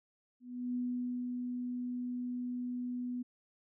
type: tone with ADSR envelope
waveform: sine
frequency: 246.9 Hz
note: B3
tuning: in tune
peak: -32 dBFS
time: 0.4-3.23 s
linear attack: 350 ms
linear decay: 510 ms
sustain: -3 dB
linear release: 14 ms
effects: none